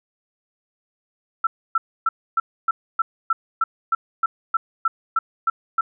sine tone bursts, 1335 Hz, E6, 22 cents sharp, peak -15 dBFS, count 15, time 1.44-5.81 s, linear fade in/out 5 ms, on 30 ms, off 280 ms, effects none

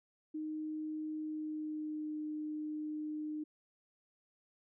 sine tone with pitch glide, 309.4 to 304.8 Hz, D#4 to D#4, -10 to -36 cents, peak -37 dBFS, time 0.34-3.44 s, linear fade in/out 10 ms, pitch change -26 cents, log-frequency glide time 1.17-2.2 s, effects none

